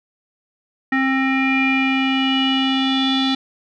square tone with low-pass filter sweep, 266 Hz, C4, 29 cents sharp, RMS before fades -18 dBFS, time 0.92-3.35 s, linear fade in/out 5 ms, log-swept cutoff 2000 to 3700 Hz, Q 8.5, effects none

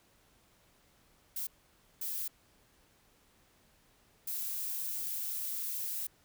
violet noise bursts at uneven times, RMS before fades -37 dBFS, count 3, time 1.36-1.47 / 2.01-2.28 / 4.27-6.07 s, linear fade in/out 5 ms, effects pink hiss -67 dBFS RMS until 6.24 s

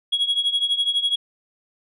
sine tone with tremolo, 3322 Hz, G#7, in tune, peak -13 dBFS, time 0.12-1.16 s, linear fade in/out 10 ms, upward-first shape triangle, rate 12 Hz, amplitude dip 90%, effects tanh soft clip ceiling -15 dBFS

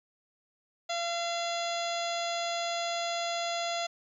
harmonic tone with a mistuned harmonic, 684 Hz, F5, 36 cents flat, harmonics 1 / 2 / 3 / 4 / 5 / 6 / 7 / 9 / 10, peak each -32 / -40 / -41 / -43 / -39 / -41 / -45 / -47 / -45 dBFS, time 0.89-3.87 s, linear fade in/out 10 ms, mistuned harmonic 7, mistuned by +44 cents, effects 11-bit

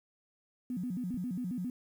sine tone with vibrato, 211.8 Hz, G#3, 34 cents sharp, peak -33 dBFS, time 0.7-1.7 s, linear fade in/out 2 ms, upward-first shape square, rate 7.4 Hz, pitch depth 280 cents each way
click, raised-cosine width 5 ms, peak -35 dBFS, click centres 1.143 s
effects 10-bit

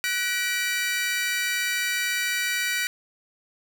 sawtooth tone cluster, 1488 / 1920 / 2334 Hz, F#6 / B6 / D7, +9 / -49 / -11 cents, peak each -25 dBFS, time 0.04-2.87 s, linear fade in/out 0 ms, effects none

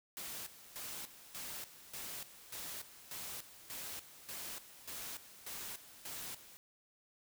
white noise with tremolo, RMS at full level -45 dBFS, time 0.17-6.57 s, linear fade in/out 0 ms, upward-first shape square, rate 1.7 Hz, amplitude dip 75%, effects none

